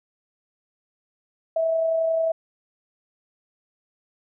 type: tone with amplitude modulation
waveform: sine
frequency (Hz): 652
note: E5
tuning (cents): -19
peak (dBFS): -18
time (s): 1.56-2.32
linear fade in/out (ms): 5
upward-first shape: sine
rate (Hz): 31.2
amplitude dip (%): 30
effects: none